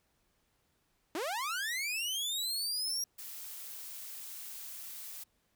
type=linear sweep; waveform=sawtooth; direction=up; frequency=285.5 to 5690 Hz; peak=-30 dBFS; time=1.15-3.04 s; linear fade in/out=2 ms
type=noise; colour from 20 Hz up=blue; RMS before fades=-45 dBFS; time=3.18-5.24 s; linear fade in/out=10 ms
effects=pink hiss -75 dBFS RMS until 5.55 s